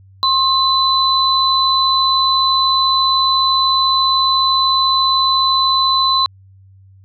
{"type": "tone pair together", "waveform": "sine", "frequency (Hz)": [1063, 4013], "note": ["C6", "B7"], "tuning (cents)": [27, 27], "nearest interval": "octave + major seventh", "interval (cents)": 2300, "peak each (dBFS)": -14, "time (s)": [0.23, 6.26], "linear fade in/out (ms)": 0, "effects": ["added 96 Hz sine -42 dBFS peak until 7.04 s"]}